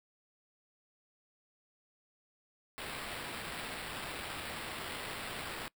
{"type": "noise with sample-and-hold", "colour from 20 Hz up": "blue", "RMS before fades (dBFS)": -42, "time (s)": [2.78, 5.68], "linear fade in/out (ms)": 0, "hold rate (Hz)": 6300, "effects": ["noise-tail reverb RT60 0.1 s tail -23 dB re dry"]}